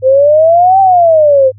sine exponential two-way sweep, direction up then down, 510 to 784 to 510 Hz, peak -3 dBFS, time 0.02-1.52 s, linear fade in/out 50 ms, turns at 0.8 s, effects added 102 Hz sine -33 dBFS peak until 1.58 s

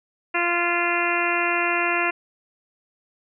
harmonic tone with a mistuned harmonic, 346.6 Hz, F4, 13 cents flat, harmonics 1 / 2 / 3 / 4 / 5 / 6 / 7 / 8, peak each -28 / -28 / -28 / -28 / -28 / -28 / -28 / -28 dBFS, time 0.34-2.11 s, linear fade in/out 10 ms, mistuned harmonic 8, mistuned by -26 cents, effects none

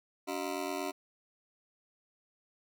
20% pulse ring-modulated tone, 331.5 Hz, E4, 10 cents sharp, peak -26 dBFS, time 0.27-0.92 s, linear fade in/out 20 ms, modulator 44.3 Hz, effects none

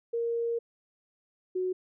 sine tone pair in turn, 466.2 / 368.8 Hz, A#4 / F#4, 0 / -6 cents, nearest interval major third, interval 406 cents, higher first, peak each -27 dBFS, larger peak neither, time 0.13-0.59 / 1.55-1.73 s, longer first, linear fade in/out 10 ms, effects none

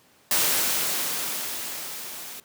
white noise with level ramp, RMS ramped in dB -21 to -39 dBFS, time 0.31-2.4 s, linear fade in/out 2 ms, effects pink hiss -58 dBFS RMS until 2.44 s + high-pass 150 Hz 12 dB/octave

